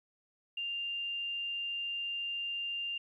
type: tone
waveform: sine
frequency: 2794 Hz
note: F7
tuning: in tune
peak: -34 dBFS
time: 0.57-2.98 s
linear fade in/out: 5 ms
effects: 12-bit

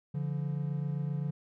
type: tone pair together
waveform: triangle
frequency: 143.4 / 171.09 Hz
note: D3 / F3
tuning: -41 / -35 cents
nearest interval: minor third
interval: 306 cents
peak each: -30 / -34 dBFS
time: 0.14-1.31 s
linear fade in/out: 10 ms
effects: none

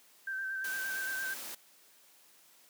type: tone with vibrato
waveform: sine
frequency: 1559 Hz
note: G6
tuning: 10 cents flat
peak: -34 dBFS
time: 0.27-1.34 s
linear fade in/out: 5 ms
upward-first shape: square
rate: 8.7 Hz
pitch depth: 22 cents each way
type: noise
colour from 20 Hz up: white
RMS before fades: -43 dBFS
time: 0.64-1.55 s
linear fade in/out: 5 ms
effects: white hiss -62 dBFS RMS until 2.69 s + high-pass 200 Hz 12 dB/octave

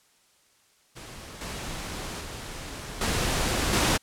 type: noise with level steps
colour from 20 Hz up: pink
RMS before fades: -42 / -35 / -38 / -26 / -22 dBFS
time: 0.95-3.98 s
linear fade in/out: 20 ms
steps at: 1.41 / 2.21 / 3.01 / 3.73 s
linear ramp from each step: 2 ms
effects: white hiss -63 dBFS RMS until 4.02 s + low-pass 10000 Hz 12 dB/octave

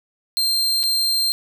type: tone with dropouts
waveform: 40% pulse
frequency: 4169 Hz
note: C8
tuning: 7 cents flat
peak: -16 dBFS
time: 0.37-1.32 s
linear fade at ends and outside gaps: 0 ms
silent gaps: 0.831-0.837 s
effects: none

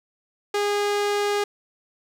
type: tone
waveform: sawtooth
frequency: 410 Hz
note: G#4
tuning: 22 cents flat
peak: -17 dBFS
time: 0.54-1.44 s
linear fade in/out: 5 ms
effects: low-pass 8000 Hz 12 dB/octave + 8-bit

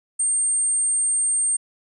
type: tone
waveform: sine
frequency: 8680 Hz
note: C#9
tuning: 37 cents flat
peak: -18 dBFS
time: 0.19-1.57 s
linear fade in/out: 10 ms
effects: none

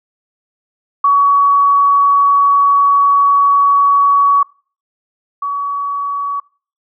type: tone pair in turn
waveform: sine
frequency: 1128 / 1132 Hz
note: C#6 / C#6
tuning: +30 / +36 cents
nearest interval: unison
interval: 6 cents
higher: second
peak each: -7 / -16 dBFS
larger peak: first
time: 1.04-4.43 / 5.42-6.4 s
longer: first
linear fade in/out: 5 ms
effects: noise-tail reverb RT60 0.4 s tail -22 dB re dry

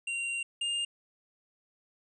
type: tone pair in turn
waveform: square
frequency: 2764 / 2812 Hz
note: F7 / F7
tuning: -19 / +11 cents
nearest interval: unison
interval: 30 cents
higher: second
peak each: -32 / -30 dBFS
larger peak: second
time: 0.07-0.43 / 0.61-0.85 s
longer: first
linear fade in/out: 5 ms
effects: resampled to 24000 Hz

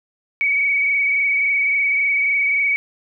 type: tone with frequency modulation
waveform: sine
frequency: 2256 Hz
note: C#7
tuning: 30 cents sharp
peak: -15 dBFS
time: 0.41-2.76 s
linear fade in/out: 0 ms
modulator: 23.6 Hz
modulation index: 2.2
effects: none

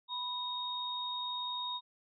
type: tone pair together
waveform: sine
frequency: 987.8 / 3729 Hz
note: B5 / A#7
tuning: 0 / 0 cents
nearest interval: octave + major seventh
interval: 2300 cents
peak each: -39 / -37 dBFS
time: 0.08-1.81 s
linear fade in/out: 50 ms
effects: none

